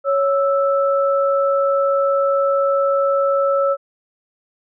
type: tone pair together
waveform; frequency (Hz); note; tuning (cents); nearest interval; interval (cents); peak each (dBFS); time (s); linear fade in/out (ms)
sine; 554.4 / 1318.5; C#5 / E6; 0 / 0; octave + minor third; 1500; -15 / -20; 0.04-3.77; 50
effects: none